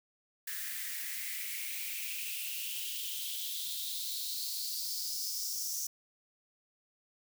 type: noise with high-pass filter sweep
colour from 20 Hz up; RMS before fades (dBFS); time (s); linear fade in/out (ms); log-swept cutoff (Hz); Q
blue; -38; 0.47-5.87; 5; 1700 to 5900; 5.5
effects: none